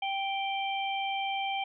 harmonic tone, 784 Hz, G5, in tune, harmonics 1 / 3 / 4, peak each -31 / -36 / -37 dBFS, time 0.02-1.64 s, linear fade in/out 5 ms, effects none

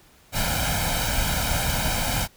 pink noise with comb filter, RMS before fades -24 dBFS, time 0.32-2.28 s, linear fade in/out 50 ms, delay 1.3 ms, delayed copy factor +0.8, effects pink hiss -55 dBFS RMS until 2.36 s

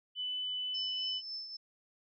sine tone, 2999 Hz, F#7, 23 cents sharp, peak -34 dBFS, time 0.15-1.22 s, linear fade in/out 50 ms
sine tone with tremolo, 5274 Hz, E8, in tune, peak -37 dBFS, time 0.74-1.57 s, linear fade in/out 10 ms, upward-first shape triangle, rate 3.7 Hz, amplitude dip 60%
effects none

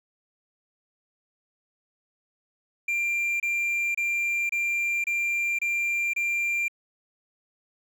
triangle tone bursts, 2378 Hz, D7, 21 cents sharp, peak -22 dBFS, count 7, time 2.88-6.682 s, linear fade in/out 5 ms, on 520 ms, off 27 ms, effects none

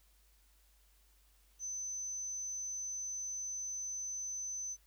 sine tone, 6100 Hz, G8, 48 cents flat, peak -38 dBFS, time 1.59-4.77 s, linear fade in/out 50 ms, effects added 50 Hz sine -66 dBFS peak until 4.86 s + white hiss -71 dBFS RMS until 4.86 s

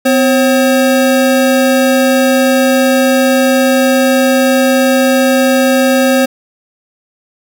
square tone pair together, 254.4 / 539 Hz, C4 / C#5, -48 / -49 cents, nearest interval octave + minor second, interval 1299 cents, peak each -11 dBFS, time 0.05-6.26 s, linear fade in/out 10 ms, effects none

